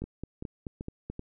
two click trains, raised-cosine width 3 ms, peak -24 / -23 dBFS, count 4 / 6, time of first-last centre 0.04-1.194 / 0.02-1.1 s, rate 2.6 / 4.63 Hz, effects none

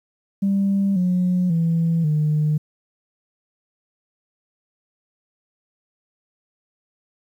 sine tone with pitch steps, 197.1 / 180.74 / 165.74 / 151.98 Hz, G3 / F#3 / E3 / D#3, +10 / -40 / +10 / -40 cents, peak -15 dBFS, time 0.42-2.58 s, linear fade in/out 10 ms, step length 540 ms, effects tanh soft clip ceiling -13 dBFS + 9-bit

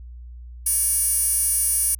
15% pulse tone with high-pass filter, 566 Hz, C#5, 36 cents sharp, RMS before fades -21 dBFS, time 0.66-1.95 s, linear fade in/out 5 ms, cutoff 10000 Hz, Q 3.8, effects added 60 Hz sine -36 dBFS peak until 1.99 s

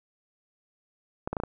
clicks, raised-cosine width 1 ms, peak -16 dBFS, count 5, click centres 1.275 / 1.33 / 1.368 / 1.401 / 1.436 s, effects none

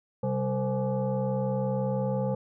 sine tone with frequency modulation, 196 Hz, G3, in tune, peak -25 dBFS, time 0.23-2.35 s, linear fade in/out 5 ms, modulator 326 Hz, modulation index 1.5, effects none

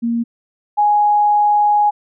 sine tone pair in turn, 233.4 / 831.7 Hz, A#3 / G#5, +2 / +2 cents, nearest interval octave + minor seventh, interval 2200 cents, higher second, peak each -15 / -10 dBFS, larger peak second, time 0.02-0.24 / 0.77-1.91 s, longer second, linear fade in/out 20 ms, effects none

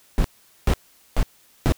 brown noise bursts, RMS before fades -17 dBFS, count 4, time 0.18-1.722 s, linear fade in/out 0 ms, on 63 ms, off 430 ms, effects white hiss -56 dBFS RMS until 1.77 s

